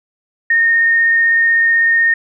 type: tone with vibrato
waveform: sine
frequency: 1839 Hz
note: A#6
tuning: 24 cents flat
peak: -9 dBFS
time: 0.5-2.14 s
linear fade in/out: 5 ms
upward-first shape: sine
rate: 16 Hz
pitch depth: 8 cents each way
effects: none